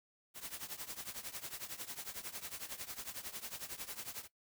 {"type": "noise with tremolo", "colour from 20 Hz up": "white", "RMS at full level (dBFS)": -42, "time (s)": [0.34, 4.28], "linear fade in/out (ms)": 50, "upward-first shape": "triangle", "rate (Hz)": 11, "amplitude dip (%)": 90, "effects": ["noise-tail reverb RT60 0.1 s tail -17 dB re dry"]}